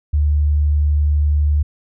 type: tone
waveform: sine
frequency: 74 Hz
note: D2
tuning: 14 cents sharp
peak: -12 dBFS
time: 0.13-1.63 s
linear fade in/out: 10 ms
effects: none